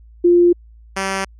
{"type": "tone pair in turn", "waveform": ["sine", "5% pulse"], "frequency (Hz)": [349.2, 193.17], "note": ["F4", "G3"], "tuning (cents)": [0, -25], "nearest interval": "minor seventh", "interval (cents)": 1025, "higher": "first", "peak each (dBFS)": -8, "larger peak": "neither", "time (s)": [[0.24, 0.53], [0.96, 1.25]], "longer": "neither", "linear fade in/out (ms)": 10, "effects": ["added 56 Hz sine -41 dBFS peak until 1.39 s", "resampled to 22050 Hz"]}